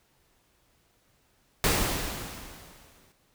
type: noise with exponential decay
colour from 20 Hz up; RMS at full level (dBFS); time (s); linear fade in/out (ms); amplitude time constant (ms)
pink; -22; 1.64-3.12; 1; 320
effects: pink hiss -67 dBFS RMS until 3.34 s